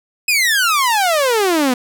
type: exponential sweep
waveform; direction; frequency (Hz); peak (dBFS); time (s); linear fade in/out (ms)
sawtooth; down; 2582 to 241.4; -9; 0.28-1.74; 5
effects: none